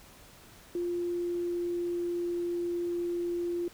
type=tone with pitch glide; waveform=sine; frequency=349.2 to 347.2 Hz; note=F4 to F4; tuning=0 to -10 cents; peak=-29 dBFS; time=0.75-3.68 s; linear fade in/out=2 ms; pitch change=-10 cents; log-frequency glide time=0.91-2.58 s; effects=pink hiss -54 dBFS RMS until 3.73 s